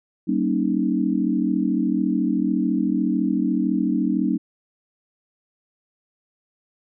sine chord, Eb dominant seventh, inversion first, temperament equal with one note detuned, 191.3 / 233.1 / 277.2 / 311.1 Hz, G3 / Bb3 / Db4 / Eb4, -42 / 0 / 0 / 0 cents, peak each -24 dBFS, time 0.27-4.38 s, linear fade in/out 20 ms, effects none

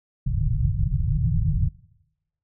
white low-pass noise, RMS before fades -22 dBFS, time 0.26-1.69 s, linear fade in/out 10 ms, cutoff 160 Hz, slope 96 dB/octave, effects noise-tail reverb RT60 0.9 s tail -22 dB re dry

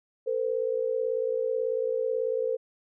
sine tone pair together, 451.8 / 510 Hz, A4 / C5, +46 / -44 cents, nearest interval major second, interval 210 cents, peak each -28 / -28 dBFS, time 0.26-2.57 s, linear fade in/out 20 ms, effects none

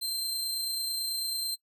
sawtooth tone with amplitude modulation, 4134 Hz, C8, 22 cents flat, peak -26 dBFS, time 0.01-1.56 s, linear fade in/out 20 ms, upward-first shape sine, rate 29.1 Hz, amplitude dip 25%, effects noise-tail reverb RT60 0.1 s tail -20 dB re dry

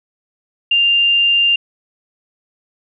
sine tone, 2794 Hz, F7, in tune, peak -10 dBFS, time 0.71-1.56 s, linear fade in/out 5 ms, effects none

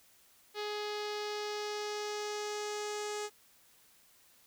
sawtooth tone with low-pass filter sweep, 418.4 Hz, G#4, 13 cents sharp, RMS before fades -38 dBFS, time 0.54-3.3 s, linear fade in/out 50 ms, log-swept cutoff 4300 to 7300 Hz, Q 2.4, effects white hiss -64 dBFS RMS until 4.46 s

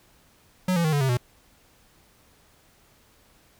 square tone with pitch steps, 183.9 / 169.61 / 156.44 / 144.29 / 133.08 / 122.74 Hz, F#3 / E3 / D#3 / D3 / C3 / B2, -10 / +50 / +10 / -30 / +30 / -10 cents, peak -21 dBFS, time 0.68-1.172 s, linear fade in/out 5 ms, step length 82 ms, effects pink hiss -59 dBFS RMS until 3.59 s

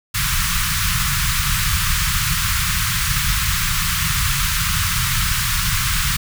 pink band-stop noise, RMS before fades -19 dBFS, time 0.14-6.17 s, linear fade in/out 10 ms, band 170 to 1100 Hz, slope 48 dB/octave, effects none

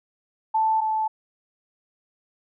sine tone pair in turn, 880 / 872.9 Hz, A5 / A5, 0 / -14 cents, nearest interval unison, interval 14 cents, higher first, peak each -18 / -21 dBFS, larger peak first, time 0.54-0.81 / 0.81-1.08 s, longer neither, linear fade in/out 10 ms, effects none

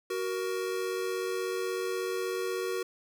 square tone pair together, 373.6 / 470 Hz, F#4 / A#4, +17 / +14 cents, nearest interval major third, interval 397 cents, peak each -33 / -35 dBFS, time 0.1-2.83 s, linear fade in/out 5 ms, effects none

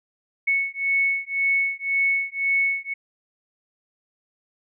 sine beating tone pair, 2208 / 2209.9 Hz, C#7 / C#7, -7 / -6 cents, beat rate 1.9 Hz, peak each -23 dBFS, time 0.47-2.94 s, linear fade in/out 10 ms, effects none

